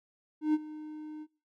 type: tone with ADSR envelope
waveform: triangle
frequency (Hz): 306.4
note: D#4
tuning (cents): -27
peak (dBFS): -20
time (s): 0.41-1.27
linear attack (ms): 130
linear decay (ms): 35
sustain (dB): -18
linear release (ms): 51
effects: noise-tail reverb RT60 0.4 s tail -25 dB re dry